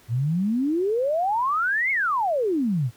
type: exponential two-way sweep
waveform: sine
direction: up then down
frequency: 110 to 2217 to 110 Hz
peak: -20 dBFS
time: 0.08-2.91 s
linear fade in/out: 50 ms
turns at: 1.91 s
effects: pink hiss -54 dBFS RMS until 2.96 s + high-pass 60 Hz 12 dB/octave